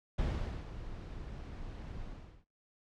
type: noise with ADSR envelope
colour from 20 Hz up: brown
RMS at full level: -32 dBFS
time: 0.18-2.45 s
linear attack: 9 ms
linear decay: 450 ms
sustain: -12 dB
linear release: 410 ms
effects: noise-tail reverb RT60 0.3 s tail -26 dB re dry + low-pass 5000 Hz 12 dB/octave